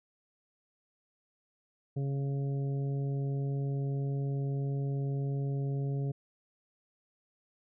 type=harmonic tone; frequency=138.59 Hz; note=C#3; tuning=in tune; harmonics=1 / 2 / 3 / 4 / 5; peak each=-30 / -43 / -42 / -51 / -52 dBFS; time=1.96-6.12 s; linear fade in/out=10 ms; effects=none